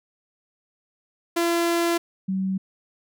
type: tone pair in turn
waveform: sawtooth / sine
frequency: 340 / 190.49 Hz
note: F4 / G3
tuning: -46 / -49 cents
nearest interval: minor seventh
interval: 1003 cents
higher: first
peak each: -16 / -22 dBFS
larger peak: first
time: 1.36-1.98 / 2.28-2.58 s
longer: first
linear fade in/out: 10 ms
effects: none